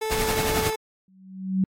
30% pulse tone, 437.6 Hz, A4, 9 cents flat, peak -23 dBFS, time 0.01-0.76 s, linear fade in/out 10 ms
pink noise with tremolo, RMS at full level -25 dBFS, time 0.1-0.71 s, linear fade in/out 20 ms, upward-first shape triangle, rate 11 Hz, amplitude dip 50%
sine tone with exponential growth, 189.2 Hz, F#3, 39 cents sharp, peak -16 dBFS, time 1.08-1.64 s, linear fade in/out 2 ms, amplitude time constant 120 ms
effects AAC 48 kbps

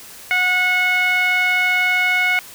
5% pulse tone with low-pass filter, 731 Hz, F#5, 21 cents flat, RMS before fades -17 dBFS, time 0.31-2.39 s, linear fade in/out 0 ms, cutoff 2000 Hz, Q 5.9, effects white hiss -39 dBFS RMS until 2.54 s

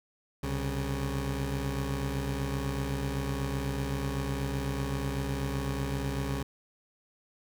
20% pulse tone pair together, 65 / 137.96 Hz, C2 / C#3, -11 / -8 cents, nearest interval octave + minor second, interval 1303 cents, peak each -28 dBFS, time 0.43-6.43 s, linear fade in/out 5 ms, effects none

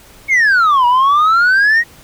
sine exponential two-way sweep, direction down then up, 2240 to 954 to 1909 Hz, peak -5 dBFS, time 0.28-1.84 s, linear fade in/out 50 ms, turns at 0.86 s, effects tanh soft clip ceiling -7 dBFS + pink hiss -42 dBFS RMS until 2.03 s

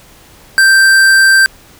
triangle tone with hard clipping, 1568 Hz, G6, in tune, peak -6 dBFS, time 0.58-1.46 s, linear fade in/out 0 ms, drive 18 dB, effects pink hiss -41 dBFS RMS until 1.79 s

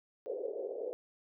pink band-pass noise, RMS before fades -39 dBFS, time 0.26-0.93 s, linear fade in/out 0 ms, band 410 to 540 Hz, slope 48 dB/octave, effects none

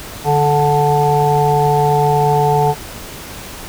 harmonic tone with a mistuned harmonic, 146.83 Hz, D3, in tune, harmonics 1 / 3 / 5 / 6, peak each -16 / -16 / -16 / -16 dBFS, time 0.24-2.75 s, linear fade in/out 50 ms, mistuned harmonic 3, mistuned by -18 cents, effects pink hiss -31 dBFS RMS until 3.68 s

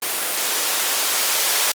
violet noise with band-pass filter sweep, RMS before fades -21 dBFS, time 0.02-1.72 s, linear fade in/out 5 ms, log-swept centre 350 to 560 Hz, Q 0.9, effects Opus 32 kbps

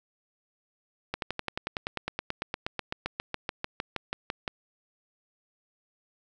slowing click train, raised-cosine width 0.3 ms, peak -14 dBFS, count 28, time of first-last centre 1.14-4.478 s, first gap 82 ms, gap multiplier 1.03, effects none

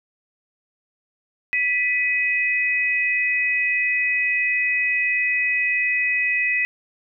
sine tone pair together, 1975.5 / 2523 Hz, B6 / D#7, 0 / +23 cents, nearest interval major third, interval 423 cents, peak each -21 dBFS, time 1.53-6.65 s, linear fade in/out 0 ms, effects none

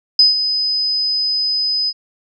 sine tone with ADSR envelope, 5020 Hz, D#8, 15 cents sharp, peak -5 dBFS, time 0.19-1.93 s, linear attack 3 ms, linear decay 150 ms, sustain -10 dB, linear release 45 ms, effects none

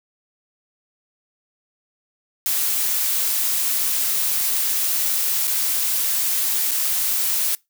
blue noise with dropouts, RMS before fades -21 dBFS, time 2.46-7.55 s, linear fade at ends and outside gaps 0 ms, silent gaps 5.471-5.477 / 6.71-6.716 s, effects noise-tail reverb RT60 0.2 s tail -24 dB re dry

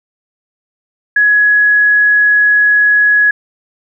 sine tone, 1679 Hz, G#6, 18 cents sharp, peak -6 dBFS, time 1.16-3.31 s, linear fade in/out 5 ms, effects none

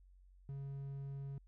triangle tone, 138.2 Hz, C#3, 5 cents flat, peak -40 dBFS, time 0.49-1.38 s, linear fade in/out 0 ms, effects added 46 Hz sine -60 dBFS peak until 1.47 s

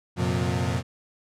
35% pulse tone cluster, 89.3 / 116.2 / 131.3 / 179.1 Hz, F2 / A#2 / C3 / F3, +39 / -5 / +6 / +44 cents, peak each -27 dBFS, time 0.16-0.83 s, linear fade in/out 50 ms, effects low-pass 9000 Hz 12 dB/octave

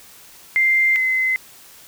sine tone pair in turn, 2093 / 2051 Hz, C7 / C7, 0 / -35 cents, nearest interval unison, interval 35 cents, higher first, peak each -13 / -16 dBFS, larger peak first, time 0.56-0.96 / 0.96-1.36 s, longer neither, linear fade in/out 0 ms, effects white hiss -45 dBFS RMS until 1.87 s

